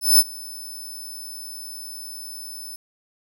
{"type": "tone with ADSR envelope", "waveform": "10% pulse", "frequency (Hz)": 5270, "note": "E8", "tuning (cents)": -1, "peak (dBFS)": -4, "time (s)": [0.01, 2.76], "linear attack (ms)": 180, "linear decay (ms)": 41, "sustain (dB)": -24, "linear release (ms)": 5, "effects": []}